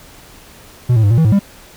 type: tone with pitch steps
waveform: triangle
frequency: 122.9 / 110.7 / 101.3 / 116.1 / 161.3 / 107.7 / 199.5 Hz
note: B2 / A2 / G#2 / A#2 / E3 / A2 / G3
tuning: -8 / +11 / -43 / -7 / -37 / -37 / +31 cents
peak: -6 dBFS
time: 0.89-1.394 s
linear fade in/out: 10 ms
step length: 72 ms
effects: pink hiss -41 dBFS RMS until 1.76 s